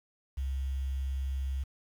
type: tone with quantisation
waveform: sine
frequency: 67 Hz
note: C2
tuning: 42 cents sharp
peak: -30 dBFS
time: 0.37-1.64 s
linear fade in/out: 10 ms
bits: 9
effects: none